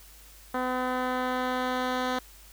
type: tone with low-pass filter sweep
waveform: 10% pulse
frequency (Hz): 253.6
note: B3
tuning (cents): +46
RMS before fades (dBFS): -29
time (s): 0.54-2.19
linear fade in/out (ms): 5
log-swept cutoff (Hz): 1700 to 4500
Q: 0.84
effects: added 50 Hz sine -52 dBFS peak until 2.52 s + white hiss -53 dBFS RMS until 2.52 s